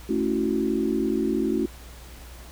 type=chord; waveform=sine; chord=F# minor seventh; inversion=first; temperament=equal; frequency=220 / 277.2 / 329.6 / 370 Hz; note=A3 / C#4 / E4 / F#4; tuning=0 / 0 / 0 / 0 cents; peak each=-27 dBFS; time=0.09-1.66 s; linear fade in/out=5 ms; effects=added 60 Hz sine -42 dBFS peak until 2.51 s + pink hiss -47 dBFS RMS until 2.51 s